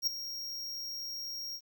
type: tone with ADSR envelope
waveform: square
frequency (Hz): 5588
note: F8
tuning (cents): 0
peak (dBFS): -25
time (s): 0.02-1.61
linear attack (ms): 52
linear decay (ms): 5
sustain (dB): -13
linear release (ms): 64
effects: 11-bit